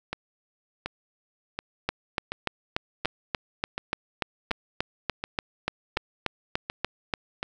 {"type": "two click trains", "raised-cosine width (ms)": 0.3, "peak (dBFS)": [-14, -9], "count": [11, 19], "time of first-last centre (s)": [[0.13, 7.429], [1.89, 7.138]], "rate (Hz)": [1.37, 3.43], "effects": []}